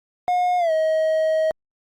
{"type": "tone with pitch glide", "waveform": "triangle", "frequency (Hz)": [719, 633.2], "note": ["F#5", "D#5"], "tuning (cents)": [-50, 30], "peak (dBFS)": -15, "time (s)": [0.28, 1.51], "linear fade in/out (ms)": 0, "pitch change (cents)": -220, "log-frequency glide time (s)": [0.58, 0.72], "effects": ["Opus 48 kbps"]}